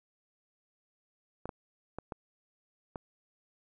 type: clicks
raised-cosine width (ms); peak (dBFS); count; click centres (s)
1; -24; 5; 1.456 / 1.492 / 1.986 / 2.122 / 2.958
effects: none